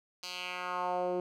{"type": "tone with band-pass filter sweep", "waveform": "10% pulse", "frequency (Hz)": 180, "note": "F#3", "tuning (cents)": -47, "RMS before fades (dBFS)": -35, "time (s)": [0.23, 1.2], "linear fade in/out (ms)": 2, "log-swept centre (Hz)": [4700, 370], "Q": 2.1, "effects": []}